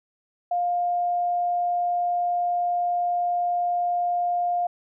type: tone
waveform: sine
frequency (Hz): 705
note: F5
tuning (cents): +16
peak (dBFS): -21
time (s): 0.51-4.67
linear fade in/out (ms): 5
effects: none